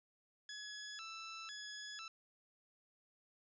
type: tone with vibrato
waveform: 15% pulse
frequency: 1495 Hz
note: F#6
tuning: 17 cents sharp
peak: -40 dBFS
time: 0.49-2.08 s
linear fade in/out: 2 ms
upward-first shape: square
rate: 1 Hz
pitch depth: 210 cents each way
effects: resampled to 16000 Hz